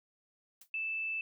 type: noise with exponential decay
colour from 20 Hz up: blue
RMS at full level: -48 dBFS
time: 0.61-0.7 s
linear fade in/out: 5 ms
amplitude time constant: 18 ms
type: tone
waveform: sine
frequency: 2637 Hz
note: E7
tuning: in tune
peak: -33 dBFS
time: 0.74-1.21 s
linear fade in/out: 2 ms
effects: none